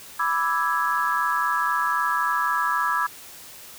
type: chord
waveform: sine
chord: E dominant seventh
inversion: second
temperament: equal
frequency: 987.8 / 1174.7 / 1318.5 / 1661.2 Hz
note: B5 / D6 / E6 / G#6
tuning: 0 / 0 / 0 / 0 cents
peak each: -26 dBFS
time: 0.19-3.07 s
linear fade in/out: 10 ms
effects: white hiss -43 dBFS RMS until 3.78 s